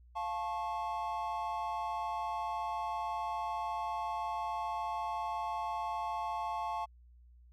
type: chord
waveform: triangle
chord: F augmented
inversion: none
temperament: just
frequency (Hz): 698.5 / 873.1 / 1091.3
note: F5 / A5 / C#6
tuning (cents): 0 / -14 / -27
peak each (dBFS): -38 / -35 / -38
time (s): 0.15-6.86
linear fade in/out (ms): 20
effects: added 60 Hz sine -56 dBFS peak until 7.52 s